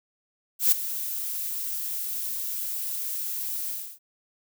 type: noise with ADSR envelope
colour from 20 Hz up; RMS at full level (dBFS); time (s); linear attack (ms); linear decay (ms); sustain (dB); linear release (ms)
violet; -17; 0.59-3.99; 130; 7; -14; 300
effects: none